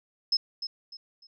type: tone with echo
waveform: sine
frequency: 5180 Hz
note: E8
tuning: 31 cents flat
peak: -21 dBFS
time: 0.32-0.37 s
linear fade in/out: 5 ms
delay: 300 ms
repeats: 3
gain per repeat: -10 dB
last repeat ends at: 1.27 s
effects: none